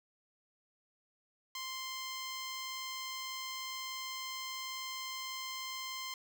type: tone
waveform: 10% pulse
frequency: 1046.5 Hz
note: C6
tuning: in tune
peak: -31 dBFS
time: 1.55-6.14 s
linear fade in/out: 2 ms
effects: none